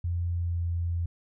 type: tone with pitch glide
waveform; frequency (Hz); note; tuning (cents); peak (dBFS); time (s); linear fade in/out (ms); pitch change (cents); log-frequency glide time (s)
sine; 86.5 to 85.51; F2 to F2; -16 to -36; -26; 0.04-1.06; 5; -20; 0.34-0.63
effects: none